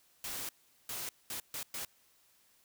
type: noise bursts at uneven times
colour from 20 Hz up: white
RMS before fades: -40 dBFS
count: 5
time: 0.24-0.49 / 0.89-1.09 / 1.3-1.4 / 1.54-1.63 / 1.74-1.85 s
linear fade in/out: 2 ms
effects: white hiss -68 dBFS RMS until 2.64 s